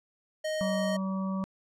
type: tone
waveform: square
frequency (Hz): 622.3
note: D#5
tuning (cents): 0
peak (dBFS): -30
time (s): 0.44-0.97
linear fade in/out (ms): 10
type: harmonic tone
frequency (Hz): 191.1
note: G3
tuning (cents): -44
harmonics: 1 / 3 / 5 / 6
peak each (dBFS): -29 / -41 / -44 / -41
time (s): 0.61-1.44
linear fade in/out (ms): 0
effects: low-pass 9000 Hz 12 dB/octave